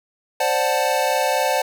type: chord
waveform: square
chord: D dominant seventh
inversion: third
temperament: equal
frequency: 523.3 / 587.3 / 740 / 880 Hz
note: C5 / D5 / F#5 / A5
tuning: 0 / 0 / 0 / 0 cents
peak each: -24 dBFS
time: 0.4-1.62 s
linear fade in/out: 5 ms
effects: none